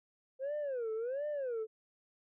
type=tone with vibrato; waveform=sine; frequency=512 Hz; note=C5; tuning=38 cents flat; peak=-32 dBFS; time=0.39-1.67 s; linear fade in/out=50 ms; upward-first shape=sine; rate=1.4 Hz; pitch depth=270 cents each way; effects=tanh soft clip ceiling -33 dBFS